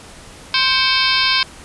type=harmonic tone with a mistuned harmonic; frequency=523.3 Hz; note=C5; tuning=in tune; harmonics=2 / 3 / 4 / 5 / 6 / 7 / 8 / 9 / 10; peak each=-22 / -22 / -22 / -22 / -22 / -22 / -22 / -22 / -22 dBFS; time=0.54-1.43 s; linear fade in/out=2 ms; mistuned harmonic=4; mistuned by=+120 cents; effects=pink hiss -39 dBFS RMS until 1.64 s + resampled to 24000 Hz